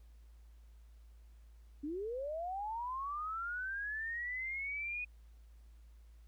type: linear sweep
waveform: sine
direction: up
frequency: 277.2 to 2489 Hz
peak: -37 dBFS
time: 1.83-5.05 s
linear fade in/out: 10 ms
effects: added 56 Hz sine -55 dBFS peak until 6.27 s + pink hiss -75 dBFS RMS until 6.27 s